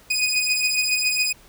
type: beating tone pair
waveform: 20% pulse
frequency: 2489 / 2496.2 Hz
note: D#7 / D#7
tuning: 0 / +5 cents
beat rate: 7.2 Hz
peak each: -17 / -18 dBFS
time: 0.1-1.33 s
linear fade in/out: 10 ms
effects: pink hiss -51 dBFS RMS until 1.48 s